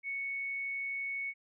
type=tone; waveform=sine; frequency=2217 Hz; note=C#7; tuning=in tune; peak=-34 dBFS; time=0.03-1.34 s; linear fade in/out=50 ms; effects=none